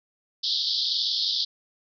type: band-pass noise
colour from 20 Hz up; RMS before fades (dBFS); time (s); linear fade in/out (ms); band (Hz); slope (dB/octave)
white; -26; 0.43-1.45; 10; 3300 to 5100; 96
effects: none